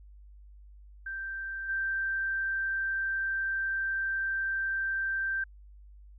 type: tone with level steps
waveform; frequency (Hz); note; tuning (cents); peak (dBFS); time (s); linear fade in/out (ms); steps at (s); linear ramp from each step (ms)
sine; 1568; G6; 0; -34 / -28; 1.06-5.44; 5; 1.68; 20
effects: added 50 Hz sine -49 dBFS peak until 6.18 s